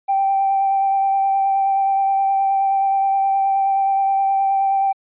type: tone with vibrato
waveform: triangle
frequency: 782 Hz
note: G5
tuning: 4 cents flat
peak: -11 dBFS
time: 0.08-4.93 s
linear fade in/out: 20 ms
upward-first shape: triangle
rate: 9.5 Hz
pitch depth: 16 cents each way
effects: tanh soft clip ceiling -12 dBFS + resampled to 8000 Hz